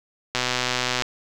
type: click train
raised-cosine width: 0.2 ms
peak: -5 dBFS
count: 85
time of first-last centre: 0.35-1.022 s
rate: 125 Hz
effects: none